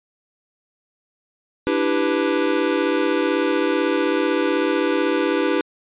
square chord, E minor seventh, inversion third, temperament equal, 293.7 / 329.6 / 392 / 493.9 Hz, D4 / E4 / G4 / B4, 0 / 0 / 0 / 0 cents, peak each -24 dBFS, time 1.67-5.61 s, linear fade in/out 0 ms, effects resampled to 8000 Hz

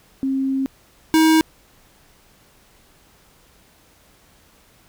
sine / square tone pair in turn, 268 / 318.3 Hz, C4 / D#4, +42 / +39 cents, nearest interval minor third, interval 297 cents, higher second, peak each -18 / -12 dBFS, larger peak second, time 0.23-0.66 / 1.14-1.41 s, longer first, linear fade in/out 0 ms, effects pink hiss -54 dBFS RMS until 4.88 s

